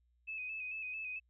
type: tone with vibrato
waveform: sine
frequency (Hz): 2557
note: D#7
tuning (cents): +47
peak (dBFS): -39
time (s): 0.27-1.2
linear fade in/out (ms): 20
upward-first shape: square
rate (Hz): 4.5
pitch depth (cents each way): 37
effects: added 60 Hz sine -70 dBFS peak until 1.29 s